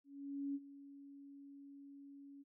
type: tone with ADSR envelope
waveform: sine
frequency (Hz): 280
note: C#4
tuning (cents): +18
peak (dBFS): -37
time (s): 0.04-2.44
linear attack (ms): 510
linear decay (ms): 40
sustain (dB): -16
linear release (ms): 28
effects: none